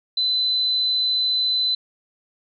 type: tone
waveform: sine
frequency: 4023 Hz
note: B7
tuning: 31 cents sharp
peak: -18 dBFS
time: 0.17-1.75 s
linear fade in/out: 5 ms
effects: none